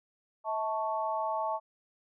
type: chord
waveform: sine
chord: A major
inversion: second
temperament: equal with one note detuned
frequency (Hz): 644.9 / 880 / 1108.7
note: E5 / A5 / C#6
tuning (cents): -38 / 0 / 0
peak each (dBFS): -34 / -32 / -36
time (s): 0.44-1.6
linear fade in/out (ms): 50
effects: none